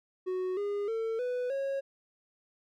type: tone with pitch steps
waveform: triangle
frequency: 369.6 / 407.7 / 449.8 / 496.2 / 547.4 Hz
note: F#4 / G#4 / A4 / B4 / C#5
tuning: -2 / -32 / +38 / +8 / -22 cents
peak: -28 dBFS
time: 0.26-1.81 s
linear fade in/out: 20 ms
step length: 310 ms
effects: none